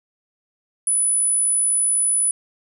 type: tone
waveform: sine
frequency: 9956 Hz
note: D#9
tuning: in tune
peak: -16 dBFS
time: 0.87-2.31 s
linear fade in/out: 2 ms
effects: none